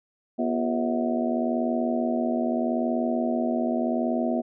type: harmonic tone with a mistuned harmonic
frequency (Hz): 80.8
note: E2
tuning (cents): -34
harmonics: 3 / 4 / 5 / 6 / 7 / 8 / 9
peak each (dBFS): -25 / -31 / -37 / -38 / -37 / -29 / -34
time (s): 0.38-4.42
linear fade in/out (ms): 20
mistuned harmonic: 4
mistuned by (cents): +130
effects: none